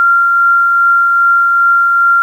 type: tone with tremolo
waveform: sine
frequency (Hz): 1383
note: F6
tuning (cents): -17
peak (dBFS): -5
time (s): 0-2.22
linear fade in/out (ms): 0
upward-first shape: triangle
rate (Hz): 2.5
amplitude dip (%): 25
effects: 7-bit